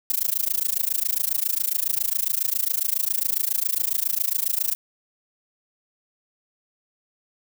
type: noise with amplitude modulation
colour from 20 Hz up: violet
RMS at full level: -20 dBFS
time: 0.1-4.75 s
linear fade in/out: 0 ms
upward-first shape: sine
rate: 27.3 Hz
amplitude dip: 100%
effects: none